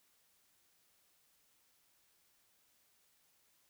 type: silence
effects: white hiss -73 dBFS RMS until 3.69 s